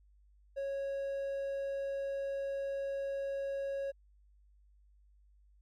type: tone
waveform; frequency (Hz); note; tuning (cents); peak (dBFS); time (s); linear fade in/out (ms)
triangle; 551; C#5; -11; -32; 0.56-3.92; 20
effects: added 50 Hz sine -61 dBFS peak until 5.61 s + MP3 64 kbps